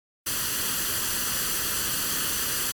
white noise with comb filter, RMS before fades -27 dBFS, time 0.26-2.72 s, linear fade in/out 10 ms, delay 0.66 ms, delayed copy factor +0.6, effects AAC 64 kbps

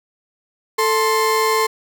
35% pulse tone pair together, 441.2 / 1052.2 Hz, A4 / C6, +5 / +9 cents, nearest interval octave + minor third, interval 1504 cents, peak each -16 dBFS, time 0.78-1.67 s, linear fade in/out 10 ms, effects none

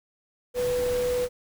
sine tone in noise, 493.9 Hz, B4, in tune, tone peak -23 dBFS, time 0.54-1.29 s, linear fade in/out 50 ms, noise pink, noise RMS -36 dBFS, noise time 0.54-1.29 s, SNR +10 dB, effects none

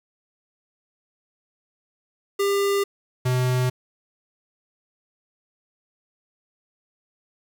square tone pair in turn, 399.6 / 126.63 Hz, G4 / B2, +33 / +44 cents, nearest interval octave + minor sixth, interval 1989 cents, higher first, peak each -20 dBFS, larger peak neither, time 2.39-2.84 / 3.25-3.7 s, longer neither, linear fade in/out 10 ms, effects 8-bit

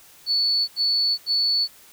sine tone bursts, 4447 Hz, C#8, 5 cents sharp, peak -18 dBFS, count 3, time 0.26-1.68 s, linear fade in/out 50 ms, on 420 ms, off 80 ms, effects white hiss -50 dBFS RMS until 1.92 s

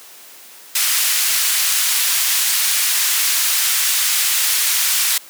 white band-pass noise, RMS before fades -17 dBFS, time 0.75-5.18 s, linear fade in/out 5 ms, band 1600 to 15000 Hz, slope 12 dB/octave, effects white hiss -41 dBFS RMS until 5.29 s + high-pass 300 Hz 12 dB/octave

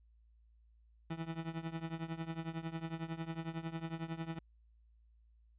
30% pulse tone with tremolo, 163.6 Hz, E3, 13 cents flat, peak -33 dBFS, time 1.1-4.39 s, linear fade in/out 5 ms, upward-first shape triangle, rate 11 Hz, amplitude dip 90%, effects added 56 Hz sine -63 dBFS peak until 5.58 s + resampled to 8000 Hz

